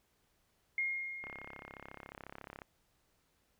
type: tone with exponential decay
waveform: sine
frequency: 2138 Hz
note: C7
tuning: 37 cents sharp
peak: -30 dBFS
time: 0.78-2.12 s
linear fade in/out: 2 ms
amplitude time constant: 290 ms
type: click train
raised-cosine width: 0.5 ms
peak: -31 dBFS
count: 48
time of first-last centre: 1.24-2.618 s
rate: 34.1 Hz
effects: pink hiss -75 dBFS RMS until 3.59 s